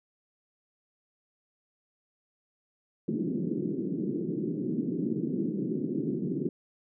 white band-pass noise, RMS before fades -31 dBFS, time 3.08-6.49 s, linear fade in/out 2 ms, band 150 to 370 Hz, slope 48 dB/octave, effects none

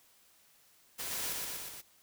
white noise with echo, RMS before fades -39 dBFS, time 0.98-1.34 s, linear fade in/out 20 ms, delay 120 ms, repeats 4, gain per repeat -2 dB, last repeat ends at 1.82 s, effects white hiss -65 dBFS RMS until 2.02 s

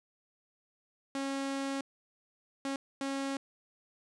sawtooth tone bursts at uneven times, 273.5 Hz, C#4, 23 cents flat, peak -29 dBFS, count 3, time 1.15-1.81 / 2.65-2.76 / 3.01-3.37 s, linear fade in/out 2 ms, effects resampled to 22050 Hz + 10-bit

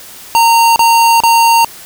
square tone bursts, 922 Hz, A#5, 19 cents flat, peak -6 dBFS, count 3, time 0.35-1.646 s, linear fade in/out 0 ms, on 410 ms, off 33 ms, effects white hiss -33 dBFS RMS until 1.85 s

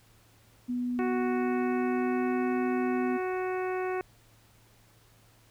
sine tone with pitch glide, 246.2 to 251.4 Hz, B3 to B3, -5 to +31 cents, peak -28 dBFS, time 0.68-3.18 s, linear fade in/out 20 ms, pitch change +36 cents, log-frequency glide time 1.18-2.31 s
harmonic tone, 370 Hz, F#4, in tune, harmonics 1 / 2 / 3 / 4 / 5 / 6 / 7, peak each -30 / -36 / -40 / -42 / -44 / -46 / -47 dBFS, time 0.99-4.01 s, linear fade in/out 0 ms
effects added 111 Hz sine -62 dBFS peak until 5.5 s + pink hiss -62 dBFS RMS until 5.5 s

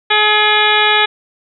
harmonic tone with a mistuned harmonic, 423.4 Hz, G#4, 33 cents sharp, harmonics 1 / 2 / 3 / 4 / 5 / 6 / 7 / 8 / 9, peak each -20 / -16 / -19 / -16 / -19 / -18 / -21 / -17 / -20 dBFS, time 0.1-1.06 s, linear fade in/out 10 ms, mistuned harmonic 6, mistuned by -72 cents, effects none

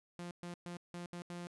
sawtooth tone bursts at uneven times, 174.61 Hz, F3, in tune, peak -39 dBFS, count 6, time 0.19-0.31 / 0.43-0.54 / 0.66-0.77 / 0.94-1.06 / 1.13-1.22 / 1.3-1.47 s, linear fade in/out 0 ms, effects resampled to 24000 Hz

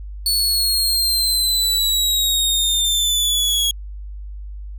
sawtooth linear sweep, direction down, 4438 to 3312 Hz, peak -13 dBFS, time 0.26-3.71 s, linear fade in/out 2 ms, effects added 50 Hz sine -29 dBFS peak until 4.78 s

